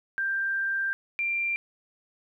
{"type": "tone pair in turn", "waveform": "sine", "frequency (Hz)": [1581, 2373], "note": ["G6", "D7"], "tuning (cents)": [14, 17], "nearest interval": "perfect fifth", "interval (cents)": 703, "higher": "second", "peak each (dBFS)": -25, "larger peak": "neither", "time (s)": [[0.18, 0.93], [1.19, 1.56]], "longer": "first", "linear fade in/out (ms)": 0, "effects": ["11-bit"]}